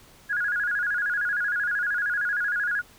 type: tone with vibrato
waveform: sine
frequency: 1550 Hz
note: G6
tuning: 20 cents flat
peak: -23 dBFS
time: 0.29-2.82 s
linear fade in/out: 20 ms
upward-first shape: square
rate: 13 Hz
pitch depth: 120 cents each way
effects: pink hiss -53 dBFS RMS until 2.98 s